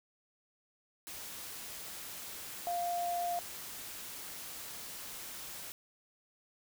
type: tone in noise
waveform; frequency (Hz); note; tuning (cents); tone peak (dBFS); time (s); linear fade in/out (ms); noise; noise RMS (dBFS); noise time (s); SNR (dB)
sine; 699; F5; +1; -32; 2.67-3.39; 0; white; -45; 1.07-5.72; +10
effects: none